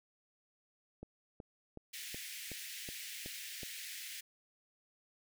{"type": "click train", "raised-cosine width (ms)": 2, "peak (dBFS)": -33, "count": 8, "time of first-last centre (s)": [1.03, 3.632], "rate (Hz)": 2.69}
{"type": "high-pass noise", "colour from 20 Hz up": "pink", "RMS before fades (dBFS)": -46, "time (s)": [1.93, 4.21], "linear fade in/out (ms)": 10, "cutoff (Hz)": 1800, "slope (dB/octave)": 48}
{"effects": []}